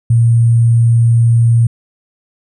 sine tone with sample-and-hold, 116.54 Hz, A#2, in tune, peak -6 dBFS, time 0.1-1.67 s, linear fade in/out 5 ms, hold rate 8820 Hz, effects resampled to 24000 Hz

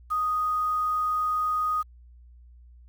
sine tone with quantisation, 1244 Hz, D#6, 1 cent flat, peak -23 dBFS, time 0.1-1.83 s, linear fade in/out 20 ms, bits 8, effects added 60 Hz sine -48 dBFS peak until 2.88 s

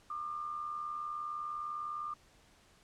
sine tone with amplitude modulation, 1200 Hz, D6, 37 cents sharp, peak -34 dBFS, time 0.1-2.14 s, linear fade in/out 5 ms, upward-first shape sine, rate 79.9 Hz, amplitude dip 60%, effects pink hiss -64 dBFS RMS until 2.83 s + low-pass 9000 Hz 12 dB/octave

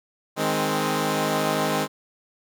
10% pulse chord, Ab major, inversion second, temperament equal, 155.56 / 207.7 / 261.6 Hz, Eb3 / Ab3 / C4, 0 / 0 / 0 cents, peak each -18 dBFS, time 0.36-1.88 s, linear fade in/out 50 ms, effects none

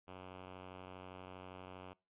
5% pulse tone, 92.5 Hz, F#2, in tune, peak -38 dBFS, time 0.07-1.94 s, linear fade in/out 20 ms, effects noise-tail reverb RT60 0.3 s tail -23 dB re dry + resampled to 8000 Hz

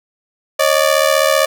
sawtooth ring-modulated tone, 585 Hz, D5, 7 cents flat, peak -4 dBFS, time 0.59-1.46 s, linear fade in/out 10 ms, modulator 37.7 Hz, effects none

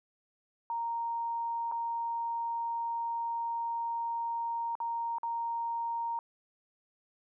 sine tone with dropouts, 930 Hz, A#5, 4 cents flat, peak -31 dBFS, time 0.7-6.19 s, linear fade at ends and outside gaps 1 ms, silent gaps 1.715-1.721 / 4.753-4.802 / 5.184-5.232 s, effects none

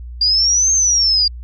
sine exponential two-way sweep, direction up then down, 4771 to 6430 to 4771 Hz, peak -11 dBFS, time 0.21-1.28 s, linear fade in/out 5 ms, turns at 0.72 s, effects added 60 Hz sine -28 dBFS peak until 1.43 s

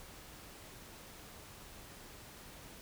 silence, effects pink hiss -53 dBFS RMS until 2.81 s

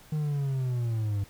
triangle linear sweep, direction down, 155.3 to 98 Hz, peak -24 dBFS, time 0.12-1.24 s, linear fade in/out 5 ms, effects pink hiss -54 dBFS RMS until 1.29 s

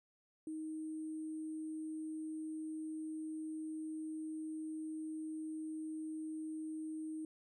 sine tone with sample-and-hold, 313.5 Hz, D#4, 13 cents sharp, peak -40 dBFS, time 0.47-7.25 s, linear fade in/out 2 ms, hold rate 8820 Hz, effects resampled to 22050 Hz

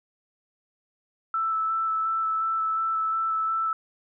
sine tone with vibrato, 1318.5 Hz, E6, in tune, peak -23 dBFS, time 1.34-3.73 s, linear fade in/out 2 ms, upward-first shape square, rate 2.8 Hz, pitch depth 9 cents each way, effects none

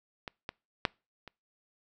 clicks, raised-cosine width 0.3 ms, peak -22 / -20 / -9 / -29 dBFS, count 4, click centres 0.278 / 0.491 / 0.852 / 1.277 s, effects noise-tail reverb RT60 0.3 s tail -26 dB re dry

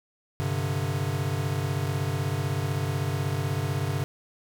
square chord, G suspended fourth, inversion none, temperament equal, 98 / 130.81 / 146.83 Hz, G2 / C3 / D3, 0 / 0 / 0 cents, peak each -31 dBFS, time 0.4-4.04 s, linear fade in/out 0 ms, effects none

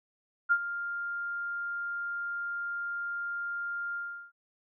sine tone with ADSR envelope, 1400 Hz, F6, 4 cents sharp, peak -19 dBFS, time 0.49-4.32 s, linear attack 27 ms, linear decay 60 ms, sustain -13 dB, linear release 370 ms, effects none

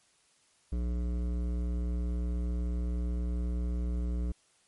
triangle tone with hard clipping, 59.9 Hz, A#1, 48 cents sharp, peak -31 dBFS, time 0.72-4.32 s, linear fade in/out 5 ms, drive 17 dB, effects white hiss -67 dBFS RMS until 4.67 s + MP3 48 kbps

